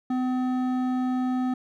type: tone with hard clipping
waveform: triangle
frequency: 254.2 Hz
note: C4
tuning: 50 cents flat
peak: -25 dBFS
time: 0.1-1.54 s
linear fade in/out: 5 ms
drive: 14 dB
effects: none